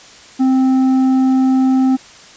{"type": "tone with tanh clipping", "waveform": "sine", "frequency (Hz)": 261.6, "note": "C4", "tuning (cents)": 0, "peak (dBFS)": -11, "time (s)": [0.39, 1.97], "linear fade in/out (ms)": 20, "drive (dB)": 7, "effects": ["white hiss -40 dBFS RMS until 2.36 s", "resampled to 16000 Hz"]}